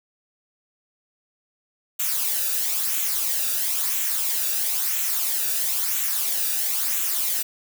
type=noise with flanger; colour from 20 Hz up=blue; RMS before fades=-24 dBFS; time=1.99-7.43 s; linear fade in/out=10 ms; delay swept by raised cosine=0.2 to 0.96 ms; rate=1 Hz; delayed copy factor=-0.55; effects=none